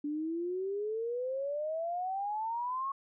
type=exponential sweep; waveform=sine; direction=up; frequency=289.1 to 1108.7 Hz; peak=-32 dBFS; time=0.04-2.92 s; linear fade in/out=5 ms; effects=none